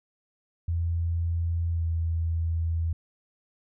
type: tone with pitch glide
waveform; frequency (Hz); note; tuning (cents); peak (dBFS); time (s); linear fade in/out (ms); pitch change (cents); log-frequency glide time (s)
sine; 84.3 to 82.61; E2 to E2; +39 to +4; -24; 0.68-2.93; 5; -35; 1.72-1.84
effects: none